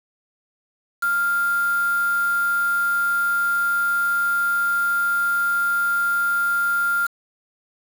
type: tone with quantisation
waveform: sine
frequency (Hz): 1396.9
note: F6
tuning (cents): 0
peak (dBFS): -18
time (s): 1.02-7.07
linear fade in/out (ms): 10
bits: 5
effects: none